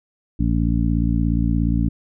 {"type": "harmonic tone", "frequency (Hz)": 57, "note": "A#1", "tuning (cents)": -38, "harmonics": [1, 2, 3, 4, 5], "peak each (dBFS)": [-20, -23, -23, -24, -25], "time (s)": [0.39, 1.89], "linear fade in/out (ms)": 10, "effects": []}